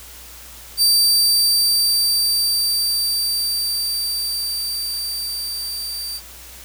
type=tone with level ramp; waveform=sawtooth; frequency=4657 Hz; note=D8; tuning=15 cents flat; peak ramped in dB=-9 to -23 dBFS; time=0.77-6.21 s; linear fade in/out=50 ms; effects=added 60 Hz sine -44 dBFS peak until 6.64 s + white hiss -40 dBFS RMS until 6.64 s